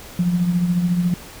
sine tone with tremolo, 176.3 Hz, F3, 17 cents sharp, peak -13 dBFS, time 0.19-1.14 s, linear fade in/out 2 ms, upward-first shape triangle, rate 14 Hz, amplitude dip 60%, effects pink hiss -39 dBFS RMS until 1.4 s

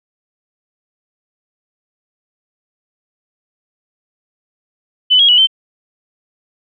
sine tone with pitch steps, 3005 / 3283 / 2942 / 3099 Hz, F#7 / G#7 / F#7 / G7, +26 / -21 / -11 / -21 cents, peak -6 dBFS, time 5.1-5.472 s, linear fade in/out 20 ms, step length 93 ms, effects none

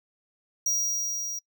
square tone with level ramp, 5740 Hz, F8, 47 cents sharp, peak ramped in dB -22 to -31 dBFS, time 0.66-1.39 s, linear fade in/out 5 ms, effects noise-tail reverb RT60 0.1 s tail -25 dB re dry

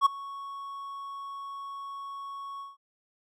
triangle tone with ADSR envelope, 1108.7 Hz, C#6, in tune, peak -13 dBFS, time 0.01-2.77 s, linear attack 48 ms, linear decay 11 ms, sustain -22 dB, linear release 170 ms, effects none

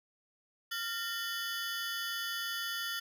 20% pulse ring-modulated tone, 1610 Hz, G6, 46 cents sharp, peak -27 dBFS, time 0.71-3 s, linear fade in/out 10 ms, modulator 217 Hz, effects none

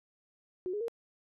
sine tone with pitch steps, 365.8 / 416.2 / 464.3 Hz, F#4 / G#4 / A#4, -20 / +4 / -7 cents, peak -32 dBFS, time 0.66-0.882 s, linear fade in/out 0 ms, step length 74 ms, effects none

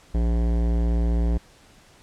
sine tone with hard clipping, 57.8 Hz, A#1, 14 cents flat, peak -21 dBFS, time 0.14-1.38 s, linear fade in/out 10 ms, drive 17 dB, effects pink hiss -53 dBFS RMS until 2.02 s + low-pass 9000 Hz 12 dB/octave

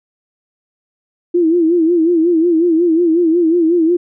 sine tone with vibrato, 335.3 Hz, E4, 30 cents sharp, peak -9 dBFS, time 1.34-3.97 s, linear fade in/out 10 ms, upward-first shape sine, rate 5.5 Hz, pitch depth 100 cents each way, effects none

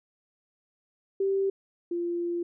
sine tone pair in turn, 390 / 345.4 Hz, G4 / F4, -9 / -19 cents, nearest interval major second, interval 210 cents, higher first, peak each -23 / -27 dBFS, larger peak first, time 1.2-1.5 / 1.91-2.43 s, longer second, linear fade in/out 5 ms, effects none

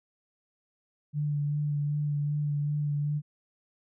sine tone with vibrato, 146.83 Hz, D3, in tune, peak -26 dBFS, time 1.13-3.22 s, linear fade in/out 50 ms, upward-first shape sine, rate 2.6 Hz, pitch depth 19 cents each way, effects none

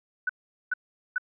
sine tone bursts, 1494 Hz, F#6, 16 cents sharp, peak -23 dBFS, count 3, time 0.27-1.182 s, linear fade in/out 5 ms, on 24 ms, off 420 ms, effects none

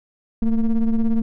triangle ring-modulated tone, 116.54 Hz, A#2, in tune, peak -10 dBFS, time 0.42-1.22 s, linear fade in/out 5 ms, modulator 108 Hz, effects none

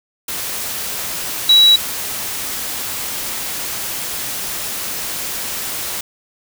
sine tone in noise, 3900 Hz, B7, 23 cents flat, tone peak -6 dBFS, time 1.49-1.76 s, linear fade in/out 5 ms, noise white, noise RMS -24 dBFS, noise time 0.28-6.01 s, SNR +15 dB, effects none

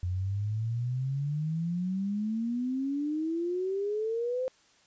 sine exponential sweep, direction up, 87.9 to 522 Hz, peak -28 dBFS, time 0.03-4.48 s, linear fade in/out 0 ms, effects white hiss -63 dBFS RMS until 4.86 s + resampled to 16000 Hz

